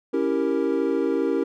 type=chord; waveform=triangle; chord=C# diminished seventh; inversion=none; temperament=equal; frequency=277.2 / 329.6 / 392 / 466.2 Hz; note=C#4 / E4 / G4 / Bb4; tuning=0 / 0 / 0 / 0 cents; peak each=-24 dBFS; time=0.13-1.44 s; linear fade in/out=10 ms; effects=none